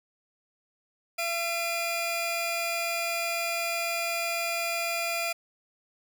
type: tone pair together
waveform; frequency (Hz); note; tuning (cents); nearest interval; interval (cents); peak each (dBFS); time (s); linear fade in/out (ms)
sawtooth; 678 / 2416; E5 / D7; +49 / +48; octave + minor seventh; 2199; -27; 1.18-5.33; 10
effects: none